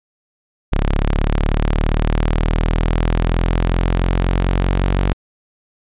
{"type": "linear sweep", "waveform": "sawtooth", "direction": "up", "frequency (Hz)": [34.65, 47], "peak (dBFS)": -10, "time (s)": [0.72, 5.13], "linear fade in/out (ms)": 0, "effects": ["resampled to 8000 Hz"]}